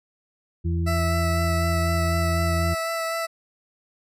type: harmonic tone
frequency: 84.5 Hz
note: E2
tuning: 43 cents sharp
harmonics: 1 / 2 / 4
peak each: -22 / -28 / -33 dBFS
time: 0.64-2.75 s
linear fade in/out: 20 ms
type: tone with vibrato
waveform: 20% pulse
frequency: 659.3 Hz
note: E5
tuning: in tune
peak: -20 dBFS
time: 0.86-3.27 s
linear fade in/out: 20 ms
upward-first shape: sine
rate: 4 Hz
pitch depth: 13 cents each way
effects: resampled to 32000 Hz